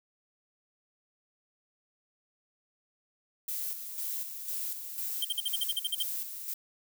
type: noise with tremolo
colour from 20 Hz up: violet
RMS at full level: -35 dBFS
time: 3.48-6.54 s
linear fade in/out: 5 ms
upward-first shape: square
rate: 2 Hz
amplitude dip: 50%
type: tone bursts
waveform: square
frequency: 3156 Hz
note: G7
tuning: 11 cents sharp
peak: -28 dBFS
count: 11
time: 5.22-6.028 s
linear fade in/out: 5 ms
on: 28 ms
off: 50 ms
effects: none